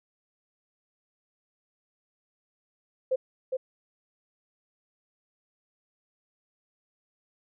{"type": "tone with echo", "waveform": "sine", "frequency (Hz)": 519, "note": "C5", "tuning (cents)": -14, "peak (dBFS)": -22, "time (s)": [3.11, 3.16], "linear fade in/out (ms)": 10, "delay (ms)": 410, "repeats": 1, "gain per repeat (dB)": -4, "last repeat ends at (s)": 3.57, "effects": []}